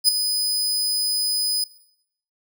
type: tone with ADSR envelope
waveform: sawtooth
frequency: 5000 Hz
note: D#8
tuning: 8 cents sharp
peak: -7 dBFS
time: 0.04-1.64 s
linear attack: 46 ms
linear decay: 4 ms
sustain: -10 dB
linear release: 3 ms
effects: noise-tail reverb RT60 0.7 s tail -17 dB re dry